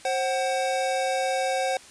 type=tone pair together; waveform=square; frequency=531 / 751 Hz; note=C5 / F#5; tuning=+25 / +26 cents; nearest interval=tritone; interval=601 cents; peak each=-27 dBFS; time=0.05-1.77 s; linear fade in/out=2 ms; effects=white hiss -48 dBFS RMS until 1.9 s + resampled to 22050 Hz